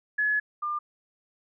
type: tone pair in turn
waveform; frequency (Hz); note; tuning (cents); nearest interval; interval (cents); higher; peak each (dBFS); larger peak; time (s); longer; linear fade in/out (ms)
sine; 1700 / 1199.6; G#6 / D6; +40 / +36; tritone; 604; first; -22 / -27; first; 0.18-0.4 / 0.62-0.79; first; 10
effects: none